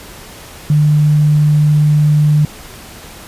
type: tone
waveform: sine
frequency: 150 Hz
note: D3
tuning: 37 cents sharp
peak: -7 dBFS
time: 0.7-2.45 s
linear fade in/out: 2 ms
effects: pink hiss -34 dBFS RMS until 3.27 s + resampled to 32000 Hz